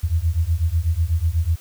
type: beating tone pair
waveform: sine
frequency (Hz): 78.7 / 86.8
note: D#2 / F2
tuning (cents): +20 / -10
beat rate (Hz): 8.1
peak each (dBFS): -20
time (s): 0.03-1.56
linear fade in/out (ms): 10
effects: white hiss -47 dBFS RMS until 1.6 s